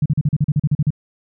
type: tone bursts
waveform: sine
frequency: 148.1 Hz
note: D3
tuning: 15 cents sharp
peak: -12 dBFS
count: 12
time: 0.02-0.905 s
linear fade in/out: 5 ms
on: 38 ms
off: 39 ms
effects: none